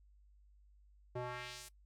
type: tone with band-pass filter sweep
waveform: square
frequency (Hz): 123.47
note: B2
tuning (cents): 0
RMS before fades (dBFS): -45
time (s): 1.15-1.69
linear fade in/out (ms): 10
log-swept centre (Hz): 470 to 11000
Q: 1.1
effects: noise-tail reverb RT60 0.1 s tail -20 dB re dry + added 50 Hz sine -62 dBFS peak until 1.85 s